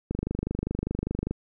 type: click train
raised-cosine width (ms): 3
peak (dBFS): -15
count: 31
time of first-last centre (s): 0.11-1.31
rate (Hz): 25
effects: none